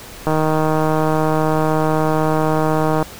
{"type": "click train", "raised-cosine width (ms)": 1, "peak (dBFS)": -4, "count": 431, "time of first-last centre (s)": [0.27, 3.026], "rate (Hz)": 156, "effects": ["pink hiss -36 dBFS RMS until 3.19 s"]}